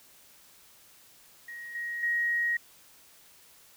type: tone with level steps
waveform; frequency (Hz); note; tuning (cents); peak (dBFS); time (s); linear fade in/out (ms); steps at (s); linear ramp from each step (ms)
sine; 1888; A#6; +22; -39 / -32 / -25; 1.48-2.57; 5; 1.75 / 2.03; 2
effects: white hiss -57 dBFS RMS until 3.76 s